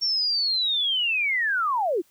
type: linear sweep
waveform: sine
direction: down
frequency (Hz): 5530 to 301.6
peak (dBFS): -21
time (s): 0.01-2.02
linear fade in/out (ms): 20
effects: white hiss -62 dBFS RMS until 2.1 s